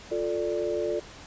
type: chord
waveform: sine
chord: D minor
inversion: first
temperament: just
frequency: 352.4 / 440.5 / 587.3 Hz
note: F4 / A4 / D5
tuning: +16 / +2 / 0 cents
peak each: -30 dBFS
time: 0.11-1 s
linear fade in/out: 10 ms
effects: pink hiss -46 dBFS RMS until 1.26 s + resampled to 16000 Hz